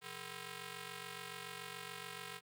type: ring-modulated tone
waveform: 5% pulse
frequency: 293.4 Hz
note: D4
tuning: 2 cents flat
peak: -31 dBFS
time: 0.01-2.41 s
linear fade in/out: 50 ms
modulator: 710 Hz
effects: high-pass 150 Hz 12 dB/octave